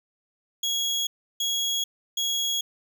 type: tone bursts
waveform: 30% pulse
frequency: 3322 Hz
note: G#7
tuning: in tune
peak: -21 dBFS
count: 3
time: 0.63-2.61 s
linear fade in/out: 5 ms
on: 440 ms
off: 330 ms
effects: none